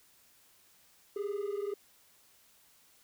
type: tone pair together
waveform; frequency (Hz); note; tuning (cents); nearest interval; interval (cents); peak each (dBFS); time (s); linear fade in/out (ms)
triangle; 399.1 / 420; G4 / G#4; +31 / +19; minor second; 88; -32 / -34; 1.16-1.74; 5
effects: tanh soft clip ceiling -28 dBFS + white hiss -64 dBFS RMS until 3.03 s